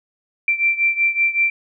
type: beating tone pair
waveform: sine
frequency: 2349 / 2354.3 Hz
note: D7 / D7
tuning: 0 / +4 cents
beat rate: 5.3 Hz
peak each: -17 / -20 dBFS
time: 0.48-1.5 s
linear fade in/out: 2 ms
effects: none